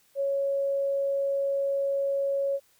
sine tone, 554 Hz, C#5, 1 cent flat, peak -24 dBFS, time 0.15-2.6 s, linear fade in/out 50 ms, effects white hiss -64 dBFS RMS until 2.79 s

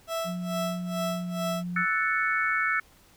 30% pulse tone with tremolo, 659.3 Hz, E5, in tune, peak -25 dBFS, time 0.07-1.64 s, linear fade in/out 50 ms, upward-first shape sine, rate 2.3 Hz, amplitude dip 90%
sine tone with pitch glide, 178.9 to 176.85 Hz, F3 to F3, +42 to +22 cents, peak -30 dBFS, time 0.24-1.86 s, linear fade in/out 50 ms, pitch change -20 cents, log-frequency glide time 1.07-1.5 s
sine chord, F# minor seventh, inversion third, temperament equal, 1318.5 / 1480 / 1760 / 2217 Hz, E6 / F#6 / A6 / C#7, 0 / 0 / 0 / 0 cents, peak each -29 dBFS, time 1.76-2.8 s, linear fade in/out 5 ms
effects pink hiss -58 dBFS RMS until 3.16 s

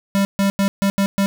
square tone bursts at uneven times, 197.5 Hz, G3, 13 cents sharp, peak -15 dBFS, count 6, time 0.15-0.25 / 0.39-0.5 / 0.59-0.68 / 0.82-0.9 / 0.98-1.06 / 1.18-1.26 s, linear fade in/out 0 ms, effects none

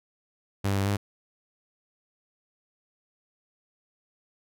sawtooth tone with pitch steps, 99 / 98.2 / 100.9 Hz, G2 / G2 / G#2, +18 / +4 / -49 cents, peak -20 dBFS, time 0.64-0.97 s, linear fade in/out 10 ms, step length 110 ms, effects none

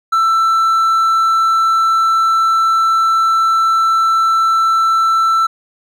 triangle tone, 1332 Hz, E6, 18 cents sharp, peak -8 dBFS, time 0.12-5.47 s, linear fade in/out 10 ms, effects none

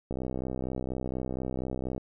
click train, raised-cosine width 2 ms, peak -20 dBFS, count 121, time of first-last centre 0.11-1.979 s, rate 64.2 Hz, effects none

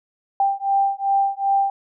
sine beating tone pair, 788 / 790.6 Hz, G5 / G5, +9 / +15 cents, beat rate 2.6 Hz, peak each -20 dBFS, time 0.4-1.7 s, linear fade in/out 2 ms, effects none

